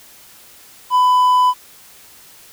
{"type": "tone", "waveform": "triangle", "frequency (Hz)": 1000, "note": "B5", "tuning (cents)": 21, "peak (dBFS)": -8, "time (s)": [0.9, 1.54], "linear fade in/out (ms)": 50, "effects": ["white hiss -44 dBFS RMS until 2.52 s"]}